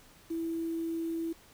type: tone with quantisation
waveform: sine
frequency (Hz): 329.6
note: E4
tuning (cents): 0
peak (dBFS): -31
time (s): 0.3-1.33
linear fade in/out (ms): 10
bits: 9
effects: pink hiss -58 dBFS RMS until 1.53 s